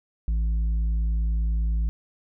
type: tone with tanh clipping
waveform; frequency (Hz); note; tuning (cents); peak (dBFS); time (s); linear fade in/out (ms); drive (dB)
sine; 55; A1; 0; -22; 0.28-1.89; 0; 5
effects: none